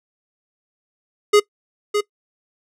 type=tone with echo; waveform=square; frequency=415.3 Hz; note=G#4; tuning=in tune; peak=-10 dBFS; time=1.33-1.4 s; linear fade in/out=10 ms; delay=610 ms; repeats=1; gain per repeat=-7 dB; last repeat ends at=2.01 s; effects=noise-tail reverb RT60 0.1 s tail -21 dB re dry + low-pass 10000 Hz 12 dB/octave